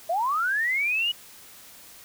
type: linear sweep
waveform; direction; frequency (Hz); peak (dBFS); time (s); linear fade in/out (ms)
sine; up; 632 to 2946; -22; 0.09-1.12; 10
effects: white hiss -48 dBFS RMS until 2.04 s